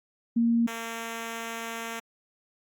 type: tone pair in turn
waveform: sine / 5% pulse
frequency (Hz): 232.8 / 228.7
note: A#3 / A#3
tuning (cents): -2 / -33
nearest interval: unison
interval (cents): 31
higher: first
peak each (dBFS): -20 / -22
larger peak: first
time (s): 0.36-0.67 / 0.67-2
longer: second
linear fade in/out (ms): 10
effects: Opus 32 kbps